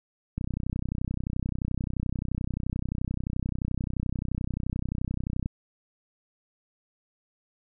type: click train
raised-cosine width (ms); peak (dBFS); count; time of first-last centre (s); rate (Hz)
5; -17; 161; 0.38-5.459; 31.5
effects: none